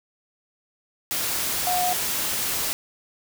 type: tone in noise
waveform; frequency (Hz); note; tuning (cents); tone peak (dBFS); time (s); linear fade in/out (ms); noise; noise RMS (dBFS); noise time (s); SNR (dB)
sine; 722; F#5; -43; -22; 1.67-1.93; 0; white; -26; 1.11-2.73; +1
effects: none